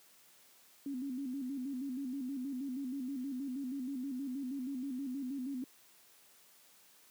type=tone with vibrato; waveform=sine; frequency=264.9 Hz; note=C4; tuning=22 cents sharp; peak=-36 dBFS; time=0.86-5.64 s; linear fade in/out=2 ms; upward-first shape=square; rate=6.3 Hz; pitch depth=90 cents each way; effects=white hiss -63 dBFS RMS until 7.1 s + high-pass 150 Hz 12 dB/octave